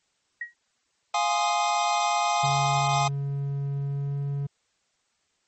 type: tone with exponential decay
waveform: sine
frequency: 1900 Hz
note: A#6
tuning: 33 cents sharp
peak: -26 dBFS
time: 0.41-0.54 s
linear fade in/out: 5 ms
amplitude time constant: 28 ms
type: chord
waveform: square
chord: F minor seventh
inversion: none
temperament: equal with one note detuned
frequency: 698.5 / 830.6 / 1046.5 / 1239.5 Hz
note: F5 / Ab5 / C6 / Eb6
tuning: 0 / 0 / 0 / -7 cents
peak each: -28 / -26 / -32 / -30 dBFS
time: 1.14-3.08 s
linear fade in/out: 5 ms
type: tone with pitch glide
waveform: triangle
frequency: 140 to 141.06 Hz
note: C#3 to C#3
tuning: +18 to +31 cents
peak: -24 dBFS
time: 2.43-4.47 s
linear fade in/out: 10 ms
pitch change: +13 cents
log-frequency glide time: 3.82-4.17 s
effects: white hiss -71 dBFS RMS until 5.47 s + MP3 32 kbps